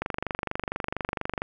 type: click train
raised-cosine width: 0.5 ms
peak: -13 dBFS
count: 35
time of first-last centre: 0.02-1.419 s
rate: 24.3 Hz
effects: none